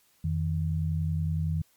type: tone pair together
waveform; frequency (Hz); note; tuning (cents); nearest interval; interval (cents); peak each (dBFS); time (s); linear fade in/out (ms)
sine; 87.17 / 157.9; F2 / D#3; -3 / +26; minor seventh; 1029; -28; 0.24-1.62; 5
effects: white hiss -65 dBFS RMS until 1.76 s + MP3 96 kbps